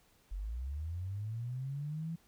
sine linear sweep, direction up, 43.19 to 167.8 Hz, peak -36 dBFS, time 0.31-2.16 s, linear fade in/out 10 ms, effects pink hiss -68 dBFS RMS until 2.27 s

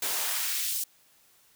white noise with high-pass filter sweep, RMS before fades -30 dBFS, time 0.02-0.84 s, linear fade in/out 5 ms, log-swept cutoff 260 to 5800 Hz, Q 0.81, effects white hiss -62 dBFS RMS until 1.55 s

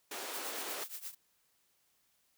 pink high-pass noise, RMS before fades -42 dBFS, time 0.11-0.84 s, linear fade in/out 5 ms, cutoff 340 Hz, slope 24 dB/octave
blue noise with tremolo, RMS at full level -41 dBFS, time 0.33-1.15 s, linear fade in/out 10 ms, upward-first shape triangle, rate 8.5 Hz, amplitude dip 90%
effects white hiss -74 dBFS RMS until 2.37 s

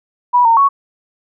sine tone with pitch steps, 978 / 916 / 1112 Hz, B5 / A#5 / C#6, -17 / -31 / +5 cents, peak -7 dBFS, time 0.33-0.69 s, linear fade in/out 20 ms, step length 120 ms, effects none

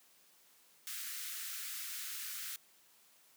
white high-pass noise, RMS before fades -43 dBFS, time 0.87-2.56 s, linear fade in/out 0 ms, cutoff 1300 Hz, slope 48 dB/octave, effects white hiss -66 dBFS RMS until 3.36 s + high-pass 150 Hz 12 dB/octave

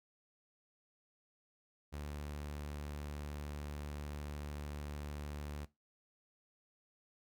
sawtooth tone, 73.42 Hz, D2, in tune, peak -38 dBFS, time 1.92-5.66 s, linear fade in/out 20 ms, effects noise-tail reverb RT60 0.2 s tail -18 dB re dry

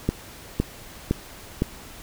click train, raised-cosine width 3 ms, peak -7 dBFS, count 4, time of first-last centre 0.09-1.621 s, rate 1.96 Hz, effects pink hiss -43 dBFS RMS until 2.02 s

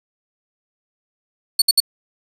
sawtooth tone bursts, 4435 Hz, C#8, in tune, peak -7 dBFS, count 3, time 1.59-1.803 s, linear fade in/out 5 ms, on 29 ms, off 63 ms, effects resampled to 32000 Hz

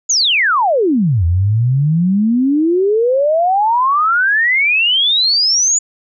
sine exponential two-way sweep, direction down then up, 7040 to 81.9 to 7040 Hz, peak -10 dBFS, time 0.09-5.79 s, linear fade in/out 10 ms, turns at 1.25 s, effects none

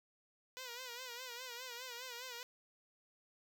5% pulse tone with vibrato, 493.9 Hz, B4, in tune, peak -34 dBFS, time 0.57-2.43 s, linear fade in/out 0 ms, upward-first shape sine, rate 4.9 Hz, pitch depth 89 cents each way, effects none

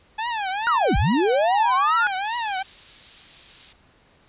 sawtooth tone with vibrato, 850 Hz, G#5, 40 cents sharp, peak -20 dBFS, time 0.18-2.63 s, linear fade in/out 10 ms, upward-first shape triangle, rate 2.4 Hz, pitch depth 250 cents each way
sine linear two-way sweep, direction down then up, 1476 to 34.54 to 1476 Hz, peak -17 dBFS, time 0.67-2.07 s, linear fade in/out 0 ms, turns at 0.97 s
violet noise, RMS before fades -31 dBFS, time 2.24-3.73 s, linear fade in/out 5 ms
effects pink hiss -57 dBFS RMS until 4.28 s + resampled to 8000 Hz

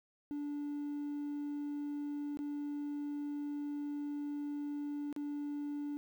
triangle tone with dropouts, 290.8 Hz, D4, 17 cents flat, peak -34 dBFS, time 0.31-5.97 s, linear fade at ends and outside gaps 0 ms, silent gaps 2.372-2.39 / 5.127-5.163 s, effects tanh soft clip ceiling -31 dBFS + 11-bit

